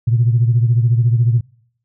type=beating tone pair; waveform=sine; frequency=116.5 / 130.5 Hz; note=A#2 / C3; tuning=-1 / -4 cents; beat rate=14 Hz; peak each=-11 / -17 dBFS; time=0.07-1.41 s; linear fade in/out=10 ms; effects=noise-tail reverb RT60 0.7 s tail -26 dB re dry + tanh soft clip ceiling -4 dBFS